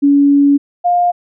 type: tone pair in turn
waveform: sine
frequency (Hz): 283.3 / 706.1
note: C#4 / F5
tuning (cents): +38 / +19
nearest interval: octave + major third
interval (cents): 1581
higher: second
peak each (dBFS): -6 / -9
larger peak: first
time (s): 0.02-0.58 / 0.84-1.12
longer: first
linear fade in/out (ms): 20
effects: none